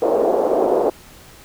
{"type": "band-pass noise", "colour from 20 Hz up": "pink", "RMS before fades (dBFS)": -17, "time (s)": [0.02, 0.9], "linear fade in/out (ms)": 2, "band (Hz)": [380, 680], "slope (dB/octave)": 24, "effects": ["pink hiss -44 dBFS RMS until 1.44 s"]}